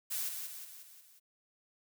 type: noise with echo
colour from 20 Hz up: blue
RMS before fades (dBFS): -36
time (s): 0.1-0.3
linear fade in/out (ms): 20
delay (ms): 180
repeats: 5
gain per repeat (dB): -5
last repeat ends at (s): 1.2
effects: none

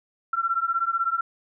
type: beating tone pair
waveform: sine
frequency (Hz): 1349 / 1365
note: E6 / F6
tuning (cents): +40 / -40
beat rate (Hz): 16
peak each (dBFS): -25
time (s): 0.33-1.21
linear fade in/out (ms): 5
effects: none

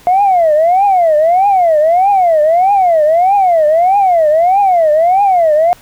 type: tone with vibrato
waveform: sine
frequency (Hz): 698.5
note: F5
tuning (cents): 0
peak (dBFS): -5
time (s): 0.07-5.73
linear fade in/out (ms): 0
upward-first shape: triangle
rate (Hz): 1.6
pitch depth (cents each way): 290
effects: tanh soft clip ceiling -3 dBFS + pink hiss -42 dBFS RMS until 5.81 s

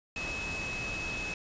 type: tone in noise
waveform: sine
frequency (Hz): 2575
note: E7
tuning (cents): -41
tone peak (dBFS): -35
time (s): 0.16-1.34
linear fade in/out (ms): 2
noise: pink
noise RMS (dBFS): -39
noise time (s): 0.16-1.34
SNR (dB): +1
effects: resampled to 16000 Hz

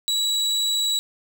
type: tone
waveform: 35% pulse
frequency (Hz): 3906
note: B7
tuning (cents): -20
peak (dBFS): -18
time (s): 0.08-0.99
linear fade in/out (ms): 0
effects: none

